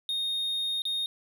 triangle tone with dropouts, 3700 Hz, A#7, 14 cents flat, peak -26 dBFS, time 0.09-1.06 s, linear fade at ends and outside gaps 1 ms, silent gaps 0.82-0.853 s, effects none

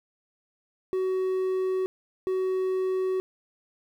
triangle tone pair in turn, 374.9 / 374.9 Hz, F#4 / F#4, +23 / +23 cents, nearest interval unison, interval 0 cents, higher neither, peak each -22 dBFS, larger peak neither, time 0.93-1.86 / 2.27-3.2 s, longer neither, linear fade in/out 0 ms, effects 10-bit

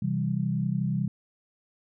sine chord, C major, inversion none, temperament equal, 130.81 / 164.81 / 196 Hz, C3 / E3 / G3, 0 / 0 / 0 cents, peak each -29 dBFS, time 0.02-1.08 s, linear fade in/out 5 ms, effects none

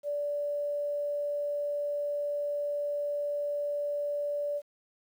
sine tone, 581 Hz, D5, 19 cents flat, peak -29 dBFS, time 0.03-4.62 s, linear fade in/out 50 ms, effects 10-bit

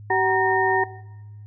sine tone cluster, 382.6 / 753 / 940 / 1835 Hz, G4 / F#5 / A#5 / A#6, -42 / +30 / +14 / -28 cents, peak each -23 dBFS, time 0.1-0.84 s, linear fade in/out 5 ms, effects noise-tail reverb RT60 1.0 s tail -18 dB re dry + added 104 Hz sine -38 dBFS peak until 1.46 s

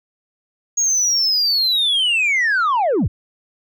sine linear sweep, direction down, 6650 to 50.8 Hz, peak -12 dBFS, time 0.77-3.08 s, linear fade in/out 10 ms, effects tanh soft clip ceiling -13 dBFS

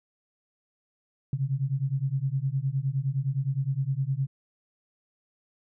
sine beating tone pair, 130.81 / 140.51 Hz, C3 / C#3, 0 / +24 cents, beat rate 9.7 Hz, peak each -28 dBFS, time 1.33-4.27 s, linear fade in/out 2 ms, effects none

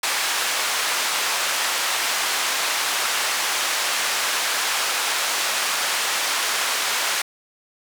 pink band-pass noise, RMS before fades -23 dBFS, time 0.03-7.22 s, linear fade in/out 5 ms, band 1000 to 9800 Hz, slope 12 dB/octave, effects none

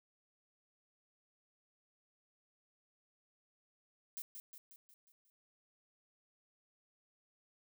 violet noise with echo, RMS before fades -44 dBFS, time 4.17-4.22 s, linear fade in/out 0 ms, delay 180 ms, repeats 6, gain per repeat -5 dB, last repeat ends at 5.3 s, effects none

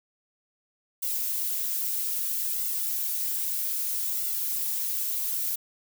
violet noise with flanger, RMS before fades -29 dBFS, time 1.02-5.56 s, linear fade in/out 10 ms, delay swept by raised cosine 1.4 to 7 ms, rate 0.62 Hz, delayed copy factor +0.7, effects none

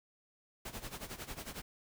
pink noise with tremolo, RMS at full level -42 dBFS, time 0.65-1.62 s, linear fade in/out 5 ms, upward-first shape sine, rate 11 Hz, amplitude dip 80%, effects none

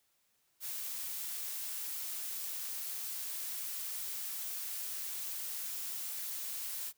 blue noise, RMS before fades -40 dBFS, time 0.6-6.93 s, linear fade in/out 50 ms, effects white hiss -75 dBFS RMS until 6.97 s

